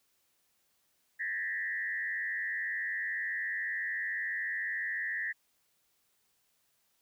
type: tone with frequency modulation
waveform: sine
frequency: 1836 Hz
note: A#6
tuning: 27 cents flat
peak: -32 dBFS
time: 1.19-5.33 s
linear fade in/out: 20 ms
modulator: 93.9 Hz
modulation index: 1.4
effects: white hiss -74 dBFS RMS until 7.01 s